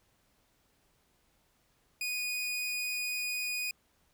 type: tone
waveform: sawtooth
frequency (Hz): 2474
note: D#7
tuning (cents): -10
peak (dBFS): -29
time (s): 2.01-3.71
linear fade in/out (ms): 2
effects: pink hiss -71 dBFS RMS until 4.13 s